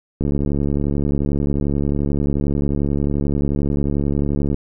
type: click train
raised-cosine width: 3 ms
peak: -8 dBFS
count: 310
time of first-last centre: 0.21-4.544 s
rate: 71.3 Hz
effects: none